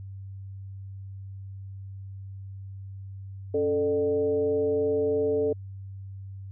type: tone with frequency modulation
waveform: sine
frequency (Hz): 440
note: A4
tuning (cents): 0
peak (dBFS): -22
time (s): 3.54-5.53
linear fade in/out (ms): 5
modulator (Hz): 160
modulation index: 0.62
effects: added 97 Hz sine -37 dBFS peak until 6.51 s